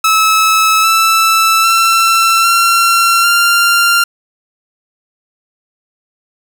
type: tone with pitch steps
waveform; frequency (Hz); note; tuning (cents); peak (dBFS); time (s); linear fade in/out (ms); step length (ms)
sawtooth; 1299 / 1320.9 / 1343.3 / 1365.9 / 1389; E6 / E6 / E6 / F6 / F6; -26 / +3 / +32 / -39 / -10; -4; 0.04-4.04; 5; 800
effects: none